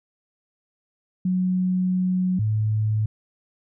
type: tone pair in turn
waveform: sine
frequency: 183.8 / 107.88 Hz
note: F#3 / A2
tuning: -11 / -34 cents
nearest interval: major sixth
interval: 923 cents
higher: first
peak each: -19 / -19 dBFS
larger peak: neither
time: 1.25-2.39 / 2.39-3.06 s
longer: first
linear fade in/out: 5 ms
effects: none